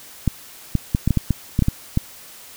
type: clicks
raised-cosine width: 5 ms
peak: -4 dBFS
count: 11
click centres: 0.277 / 0.753 / 0.949 / 1.076 / 1.107 / 1.173 / 1.307 / 1.591 / 1.623 / 1.684 / 1.974 s
effects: white hiss -42 dBFS RMS until 2.56 s